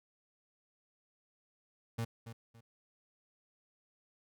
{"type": "tone with echo", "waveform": "35% pulse", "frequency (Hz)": 114.9, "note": "A#2", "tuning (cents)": -25, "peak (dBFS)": -32, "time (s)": [1.98, 2.05], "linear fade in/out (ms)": 10, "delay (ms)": 280, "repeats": 2, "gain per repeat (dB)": -11, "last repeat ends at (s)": 2.61, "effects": []}